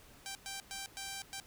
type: tone bursts at uneven times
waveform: 5% pulse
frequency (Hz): 784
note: G5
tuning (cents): 0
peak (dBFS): -29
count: 5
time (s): 0.26-0.35 / 0.46-0.6 / 0.71-0.86 / 0.97-1.22 / 1.33-1.4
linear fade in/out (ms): 0
effects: pink hiss -59 dBFS RMS until 1.46 s